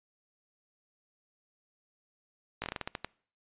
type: slowing click train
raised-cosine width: 0.3 ms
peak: -18 dBFS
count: 10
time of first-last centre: 2.62-3.046 s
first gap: 18 ms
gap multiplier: 1.23
effects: noise-tail reverb RT60 0.5 s tail -24 dB re dry + resampled to 8000 Hz